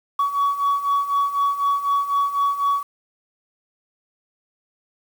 sine beating tone pair, 1126 / 1130 Hz, C#6 / C#6, +27 / +33 cents, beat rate 4 Hz, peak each -22 / -18 dBFS, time 0.19-2.83 s, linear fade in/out 5 ms, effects tanh soft clip ceiling -14 dBFS + 7-bit

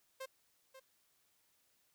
sawtooth tone with echo, 528 Hz, C5, 16 cents sharp, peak -39 dBFS, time 0.2-0.26 s, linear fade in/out 10 ms, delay 540 ms, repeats 1, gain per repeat -11 dB, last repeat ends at 0.8 s, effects white hiss -75 dBFS RMS until 1.94 s

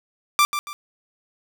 sawtooth tone with echo, 1178 Hz, D6, 5 cents sharp, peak -10 dBFS, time 0.39-0.45 s, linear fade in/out 0 ms, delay 140 ms, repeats 2, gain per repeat -9 dB, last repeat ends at 0.73 s, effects none

